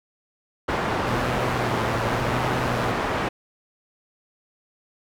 white low-pass noise, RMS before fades -25 dBFS, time 0.68-3.29 s, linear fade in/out 10 ms, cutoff 1200 Hz, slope 12 dB/octave
sawtooth tone with vibrato, 119.8 Hz, A#2, 48 cents sharp, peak -24 dBFS, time 1.07-2.92 s, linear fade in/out 5 ms, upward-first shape sine, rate 0.84 Hz, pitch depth 81 cents each way
effects none

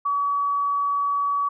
sine tone, 1137 Hz, C#6, 44 cents sharp, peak -20 dBFS, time 0.05-1.49 s, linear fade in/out 10 ms, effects none

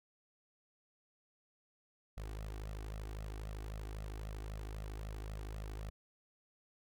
sawtooth tone with flanger, 52.6 Hz, G#1, 23 cents sharp, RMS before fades -44 dBFS, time 2.17-5.9 s, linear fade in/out 5 ms, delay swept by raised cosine 1.5 to 2.7 ms, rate 3.8 Hz, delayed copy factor +0.75, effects none

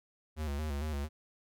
square tone with vibrato, 74 Hz, D2, 14 cents sharp, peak -34 dBFS, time 0.36-1.09 s, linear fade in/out 50 ms, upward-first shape square, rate 4.4 Hz, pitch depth 76 cents each way, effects none

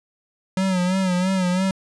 square tone with vibrato, 185 Hz, F#3, in tune, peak -19 dBFS, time 0.57-1.71 s, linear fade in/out 2 ms, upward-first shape sine, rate 3 Hz, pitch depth 65 cents each way, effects resampled to 22050 Hz

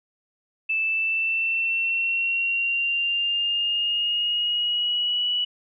sine tone with pitch glide, 2637 to 2943 Hz, E7 to F#7, 0 to -10 cents, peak -21 dBFS, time 0.69-5.45 s, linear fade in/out 10 ms, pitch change +190 cents, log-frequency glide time 0.81-5.28 s, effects none

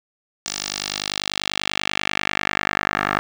10% pulse tone with band-pass filter sweep, 50.2 Hz, G1, 42 cents sharp, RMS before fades -25 dBFS, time 0.46-3.19 s, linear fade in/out 0 ms, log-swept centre 6000 to 1400 Hz, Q 1.8, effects none

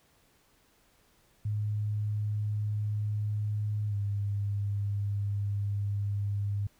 sine tone with pitch glide, 105.1 to 101.29 Hz, G#2 to G#2, +21 to -43 cents, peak -28 dBFS, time 1.45-6.67 s, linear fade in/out 5 ms, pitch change -64 cents, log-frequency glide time 3.88-3.95 s, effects pink hiss -66 dBFS RMS until 6.79 s

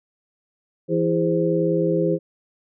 sine tone cluster, 167 / 330.6 / 409.2 / 520 Hz, E3 / E4 / G#4 / C5, +23 / +5 / -26 / -11 cents, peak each -23 dBFS, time 0.88-2.19 s, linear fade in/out 50 ms, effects none

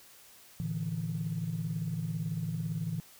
sine chord, A suspended fourth, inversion none, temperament equal with one note detuned, 112.44 / 146.83 / 164.81 Hz, A2 / D3 / E3, +38 / 0 / 0 cents, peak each -37 / -37 / -33 dBFS, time 0.6-3 s, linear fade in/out 0 ms, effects tanh soft clip ceiling -24 dBFS + white hiss -56 dBFS RMS until 3.19 s

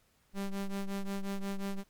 square ring-modulated tone, 99 Hz, G2, 18 cents sharp, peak -31 dBFS, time 0.33-1.84 s, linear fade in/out 50 ms, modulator 96.2 Hz, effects pink hiss -70 dBFS RMS until 1.89 s + MP3 96 kbps

